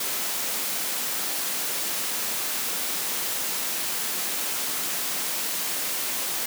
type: high-pass noise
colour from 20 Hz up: white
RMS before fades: -28 dBFS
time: 0-6.46 s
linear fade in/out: 5 ms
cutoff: 160 Hz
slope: 24 dB/octave
effects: none